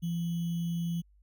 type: tone with sample-and-hold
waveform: sine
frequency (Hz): 169.4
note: E3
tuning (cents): +48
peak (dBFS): -29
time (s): 0.02-1.02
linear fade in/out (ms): 20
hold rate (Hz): 3150
effects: added 50 Hz sine -59 dBFS peak until 1.22 s